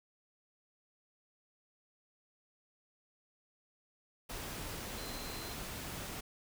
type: tone in noise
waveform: sine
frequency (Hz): 4100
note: C8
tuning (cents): -36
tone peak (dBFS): -50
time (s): 4.97-5.54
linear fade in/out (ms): 10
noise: pink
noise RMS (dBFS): -43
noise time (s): 4.29-6.21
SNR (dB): -10
effects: none